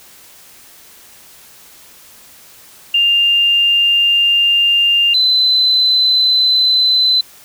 sine tone pair in turn, 2800 / 4033 Hz, F7 / B7, +4 / +36 cents, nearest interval tritone, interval 632 cents, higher second, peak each -9 dBFS, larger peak neither, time 2.94-5.14 / 5.14-7.21 s, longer first, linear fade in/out 5 ms, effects white hiss -42 dBFS RMS until 7.44 s

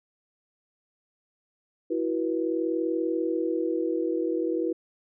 sine chord, E suspended second, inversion none, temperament equal with one note detuned, 329.6 / 370 / 484.3 Hz, E4 / F#4 / B4, 0 / 0 / -34 cents, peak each -27 / -30 / -30 dBFS, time 1.9-4.73 s, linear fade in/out 10 ms, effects none

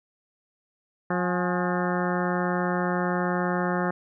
harmonic tone with a mistuned harmonic, 179 Hz, F3, 43 cents sharp, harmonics 1 / 2 / 3 / 4 / 5 / 6 / 7 / 8 / 9 / 10, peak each -27 / -30 / -32 / -33 / -34 / -35 / -35 / -36 / -37 / -37 dBFS, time 1.1-3.91 s, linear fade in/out 5 ms, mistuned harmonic 5, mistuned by -92 cents, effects none

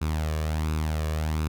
sawtooth tone with flanger, 77.78 Hz, D#2, in tune, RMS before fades -27 dBFS, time 0.01-1.48 s, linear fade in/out 10 ms, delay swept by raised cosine 0.78 to 1.77 ms, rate 1.4 Hz, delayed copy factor +0.55, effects none

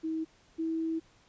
sine tone pair in turn, 320 / 324.5 Hz, D#4 / E4, +49 / -27 cents, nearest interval unison, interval 24 cents, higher second, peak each -30 / -29 dBFS, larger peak second, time 0.03-0.25 / 0.58-1 s, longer second, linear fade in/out 20 ms, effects pink hiss -63 dBFS RMS until 1.28 s + resampled to 16000 Hz

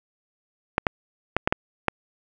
clicks, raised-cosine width 0.5 ms, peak -4 dBFS, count 6, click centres 0.781 / 0.868 / 1.366 / 1.475 / 1.525 / 1.883 s, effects none

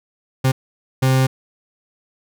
40% pulse tone bursts at uneven times, 131.3 Hz, C3, 6 cents sharp, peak -12 dBFS, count 2, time 0.44-0.52 / 1.02-1.27 s, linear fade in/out 10 ms, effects none

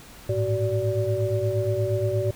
sine tone cluster, 104.1 / 112.6 / 378.4 / 580 Hz, G#2 / A2 / F#4 / D5, +5 / +40 / +39 / -22 cents, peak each -27 dBFS, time 0.29-2.31 s, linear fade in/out 5 ms, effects pink hiss -46 dBFS RMS until 2.35 s

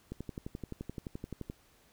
click train, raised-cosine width 3 ms, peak -26 dBFS, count 17, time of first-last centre 0.12-1.499 s, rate 11.6 Hz, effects pink hiss -65 dBFS RMS until 1.92 s

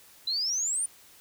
sine exponential sweep, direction up, 3951 to 9440 Hz, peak -26 dBFS, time 0.27-0.86 s, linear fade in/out 5 ms, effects white hiss -55 dBFS RMS until 1.2 s

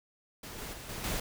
pink noise with level steps, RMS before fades -44 / -41 / -45 / -40 / -34 dBFS, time 0.43-1.2 s, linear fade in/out 5 ms, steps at 0.58 / 0.73 / 0.89 / 1.04 s, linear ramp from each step 2 ms, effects none

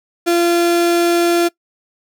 35% pulse tone, 343.7 Hz, F4, 28 cents flat, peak -10 dBFS, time 0.26-1.49 s, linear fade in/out 20 ms, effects noise-tail reverb RT60 0.1 s tail -22 dB re dry

